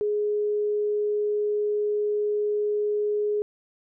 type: tone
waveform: sine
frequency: 417.6 Hz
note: G#4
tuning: 10 cents sharp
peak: -22 dBFS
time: 0.01-3.42 s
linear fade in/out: 0 ms
effects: none